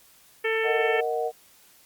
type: harmonic tone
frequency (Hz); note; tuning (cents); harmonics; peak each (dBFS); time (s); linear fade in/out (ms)
445.4; A4; +21; 1 / 2 / 3 / 4 / 5 / 6 / 7; -25 / -37 / -36 / -29 / -30 / -35 / -39; 0.44-1.01; 10
type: chord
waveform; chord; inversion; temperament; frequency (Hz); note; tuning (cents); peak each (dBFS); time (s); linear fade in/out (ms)
sine; D# minor; second; equal; 466.2 / 622.3 / 740; A#4 / D#5 / F#5; 0 / 0 / 0; -27 / -31 / -29; 0.63-1.32; 50
effects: white hiss -56 dBFS RMS until 1.85 s + Opus 48 kbps